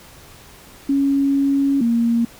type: tone pair in turn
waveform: sine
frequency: 277.2 / 233.1 Hz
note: C#4 / A#3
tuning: 0 / 0 cents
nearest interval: minor third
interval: 300 cents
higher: first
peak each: -14 dBFS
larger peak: neither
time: 0.89-1.81 / 1.81-2.25 s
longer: first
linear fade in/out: 5 ms
effects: pink hiss -44 dBFS RMS until 2.39 s